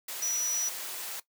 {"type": "tone in noise", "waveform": "sine", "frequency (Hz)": 5870, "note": "F#8", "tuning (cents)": -15, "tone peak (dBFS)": -28, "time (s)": [0.22, 0.69], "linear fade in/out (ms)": 5, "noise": "white", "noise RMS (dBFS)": -38, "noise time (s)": [0.08, 1.2], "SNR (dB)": 7, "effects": ["noise-tail reverb RT60 0.1 s tail -17 dB re dry", "high-pass 400 Hz 12 dB/octave"]}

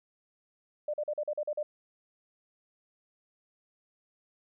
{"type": "tone bursts", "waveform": "sine", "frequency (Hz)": 598, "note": "D5", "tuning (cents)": 31, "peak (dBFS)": -29, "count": 8, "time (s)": [0.88, 1.63], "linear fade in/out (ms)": 5, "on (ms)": 57, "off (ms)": 42, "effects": []}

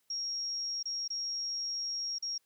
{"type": "tone with dropouts", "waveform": "sine", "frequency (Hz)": 5588, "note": "F8", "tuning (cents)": 0, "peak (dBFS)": -33, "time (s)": [0.1, 2.38], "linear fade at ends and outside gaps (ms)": 5, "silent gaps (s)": [[0.829, 0.855], [1.079, 1.102], [2.185, 2.224]], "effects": ["white hiss -75 dBFS RMS until 2.45 s", "high-pass 80 Hz 12 dB/octave"]}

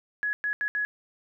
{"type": "tone bursts at uneven times", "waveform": "sine", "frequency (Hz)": 1683, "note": "G#6", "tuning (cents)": 23, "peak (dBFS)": -25, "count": 4, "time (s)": [[0.23, 0.33], [0.44, 0.53], [0.61, 0.68], [0.75, 0.85]], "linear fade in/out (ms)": 0, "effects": []}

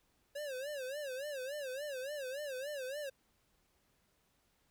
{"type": "tone with vibrato", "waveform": "square", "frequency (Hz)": 551, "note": "C#5", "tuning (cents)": -11, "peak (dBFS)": -40, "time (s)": [0.35, 3.1], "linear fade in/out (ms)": 10, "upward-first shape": "sine", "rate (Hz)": 3.5, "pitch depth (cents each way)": 150, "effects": ["pink hiss -75 dBFS RMS until 4.7 s"]}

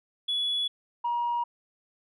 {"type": "tone pair in turn", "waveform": "sine", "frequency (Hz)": [3400, 952.3], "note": ["G#7", "A#5"], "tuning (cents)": [40, 37], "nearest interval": "octave + minor seventh", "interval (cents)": 2203, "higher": "first", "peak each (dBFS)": -24, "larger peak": "neither", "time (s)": [[0.28, 0.68], [1.04, 1.44]], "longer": "neither", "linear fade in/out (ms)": 10, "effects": ["tanh soft clip ceiling -22 dBFS"]}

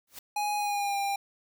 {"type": "noise with exponential growth", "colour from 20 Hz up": "white", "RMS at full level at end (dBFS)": -38, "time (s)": [0.07, 0.19], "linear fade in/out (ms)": 5, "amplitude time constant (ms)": 26}
{"type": "tone with pitch glide", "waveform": "square", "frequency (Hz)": [830.6, 798.1], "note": ["G#5", "G5"], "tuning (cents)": [0, 31], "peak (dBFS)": -28, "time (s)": [0.36, 1.16], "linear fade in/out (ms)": 5, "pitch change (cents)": -69, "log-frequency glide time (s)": [0.57, 0.98]}
{"effects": []}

